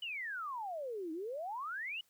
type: exponential two-way sweep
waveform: sine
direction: down then up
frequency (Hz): 3022 to 307.6 to 2994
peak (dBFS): -38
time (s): 0.02-2.01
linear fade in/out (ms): 5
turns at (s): 1.12
effects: white hiss -73 dBFS RMS until 2.09 s